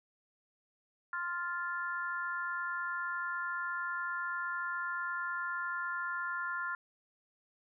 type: harmonic tone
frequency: 349.2 Hz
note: F4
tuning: in tune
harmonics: 3 / 4 / 5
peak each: -40 / -36 / -41 dBFS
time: 1.13-6.75 s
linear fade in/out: 2 ms
effects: none